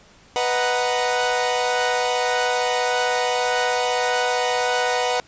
sawtooth chord, B major seventh, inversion none, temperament equal, 493.9 / 622.3 / 740 / 932.3 Hz, B4 / D#5 / F#5 / A#5, 0 / 0 / 0 / 0 cents, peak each -19 / -25 / -19 / -25 dBFS, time 0.36-5.2 s, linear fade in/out 0 ms, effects pink hiss -51 dBFS RMS until 5.27 s + resampled to 16000 Hz

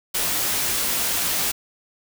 white noise with comb filter, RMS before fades -23 dBFS, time 0.14-1.52 s, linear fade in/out 10 ms, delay 15 ms, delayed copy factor -0.5, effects none

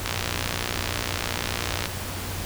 click train, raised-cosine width 0.2 ms, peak -8 dBFS, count 109, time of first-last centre 0.06-1.857 s, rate 60.1 Hz, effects added 92 Hz sine -34 dBFS peak until 2.45 s + pink hiss -33 dBFS RMS until 2.45 s

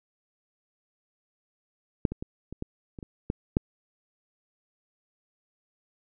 clicks, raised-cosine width 3 ms, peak -9 / -20 / -21 / -25 / -19 / -27 / -26 / -14 / -8 dBFS, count 9, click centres 2.052 / 2.12 / 2.225 / 2.526 / 2.624 / 2.988 / 3.028 / 3.301 / 3.569 s, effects none

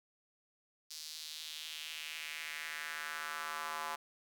square tone with high-pass filter sweep, 78 Hz, D#2, 5 cents sharp, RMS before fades -43 dBFS, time 0.9-3.96 s, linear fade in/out 10 ms, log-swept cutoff 4900 to 960 Hz, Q 2.5, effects none

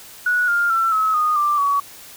sine tone with pitch steps, 1466 / 1403.8 / 1344.3 / 1287.3 / 1232.8 / 1180.5 / 1130.4 Hz, F#6 / F6 / E6 / E6 / D#6 / D6 / C#6, -16 / +9 / +34 / -41 / -16 / +9 / +34 cents, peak -15 dBFS, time 0.26-1.8 s, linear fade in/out 5 ms, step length 220 ms, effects white hiss -41 dBFS RMS until 2.16 s

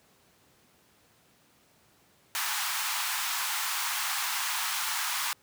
pink high-pass noise, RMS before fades -31 dBFS, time 2.35-5.33 s, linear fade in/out 0 ms, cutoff 850 Hz, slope 48 dB/octave, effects pink hiss -63 dBFS RMS until 5.42 s + high-pass 100 Hz 12 dB/octave

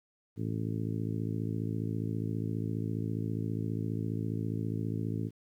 harmonic tone, 54.8 Hz, A1, 6 cents flat, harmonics 2 / 3 / 4 / 5 / 6 / 7 / 8, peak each -34 / -37 / -40 / -39 / -43 / -46 / -47 dBFS, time 0.36-5.31 s, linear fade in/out 50 ms, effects 11-bit

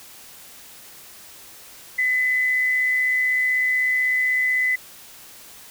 sine tone with amplitude modulation, 2011 Hz, B6, 31 cents sharp, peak -16 dBFS, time 1.98-4.76 s, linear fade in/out 10 ms, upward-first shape sine, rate 136 Hz, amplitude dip 35%, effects white hiss -44 dBFS RMS until 5.7 s

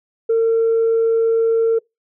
sine tone, 454.4 Hz, A#4, 44 cents flat, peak -11 dBFS, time 0.29-1.79 s, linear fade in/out 10 ms, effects noise-tail reverb RT60 0.2 s tail -26 dB re dry + tanh soft clip ceiling -10 dBFS

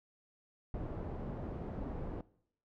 pink low-pass noise, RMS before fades -41 dBFS, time 0.74-2.21 s, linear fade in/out 2 ms, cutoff 630 Hz, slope 12 dB/octave, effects noise-tail reverb RT60 0.7 s tail -21 dB re dry

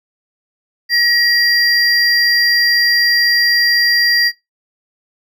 triangle tone pair together, 1902 / 4754 Hz, A#6 / D8, +34 / +20 cents, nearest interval octave + major third, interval 1586 cents, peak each -12 dBFS, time 0.89-4.32 s, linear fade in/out 50 ms, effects noise-tail reverb RT60 0.2 s tail -22 dB re dry

